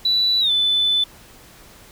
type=tone with pitch glide; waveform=triangle; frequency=3957 to 3505 Hz; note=B7 to A7; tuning=+3 to -7 cents; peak=-12 dBFS; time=0.05-1.04 s; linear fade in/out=5 ms; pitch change=-210 cents; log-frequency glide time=0.4-0.51 s; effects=tanh soft clip ceiling -13 dBFS + pink hiss -46 dBFS RMS until 1.91 s